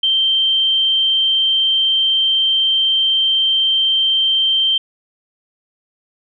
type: tone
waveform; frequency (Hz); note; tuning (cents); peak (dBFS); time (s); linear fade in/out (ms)
sine; 3136; G7; 0; -12; 0.03-4.78; 5
effects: none